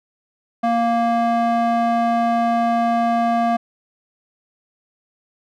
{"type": "tone with band-pass filter", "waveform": "square", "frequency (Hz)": 233.1, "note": "A#3", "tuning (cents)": 0, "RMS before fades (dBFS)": -18, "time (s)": [0.63, 3.57], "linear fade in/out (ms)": 10, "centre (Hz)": 710, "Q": 1.6, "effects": []}